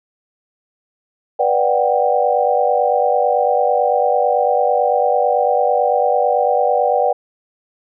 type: chord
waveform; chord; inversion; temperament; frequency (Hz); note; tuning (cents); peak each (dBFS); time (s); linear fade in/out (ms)
sine; G major seventh; first; just; 490 / 588 / 735 / 784; B4 / D5 / F#5 / G5; -14 / +2 / -12 / 0; -18; 1.39-7.13; 10
effects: none